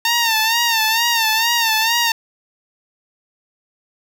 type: tone with vibrato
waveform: 10% pulse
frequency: 910 Hz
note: A#5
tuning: 42 cents flat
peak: -6 dBFS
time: 0.05-2.12 s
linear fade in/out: 2 ms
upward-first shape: sine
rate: 2.2 Hz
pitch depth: 74 cents each way
effects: none